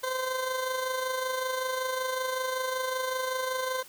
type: tone with amplitude modulation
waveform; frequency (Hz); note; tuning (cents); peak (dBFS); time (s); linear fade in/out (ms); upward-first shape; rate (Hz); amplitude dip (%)
20% pulse; 516; C5; -24; -22; 0.03-3.83; 10; sine; 25.3; 45
effects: white hiss -51 dBFS RMS until 3.88 s